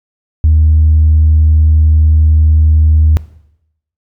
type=tone; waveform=sine; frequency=77.78 Hz; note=D#2; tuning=in tune; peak=-3 dBFS; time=0.44-3.17 s; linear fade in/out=0 ms; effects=noise-tail reverb RT60 0.8 s tail -19 dB re dry + tanh soft clip ceiling -1 dBFS